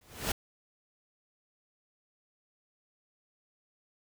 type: noise with exponential growth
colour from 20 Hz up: pink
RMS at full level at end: -27 dBFS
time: 0.01-0.32 s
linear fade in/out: 5 ms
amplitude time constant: 67 ms
effects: none